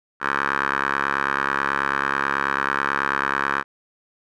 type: tone with band-pass filter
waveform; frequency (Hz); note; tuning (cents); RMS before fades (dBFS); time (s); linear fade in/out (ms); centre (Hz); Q
10% pulse; 69.2; C#2; -2; -23; 0.2-3.64; 50; 1400; 7.5
effects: none